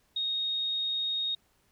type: tone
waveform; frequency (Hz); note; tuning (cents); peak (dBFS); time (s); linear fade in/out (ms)
sine; 3729; A#7; 0; -28; 0.16-1.35; 5
effects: pink hiss -69 dBFS RMS until 1.71 s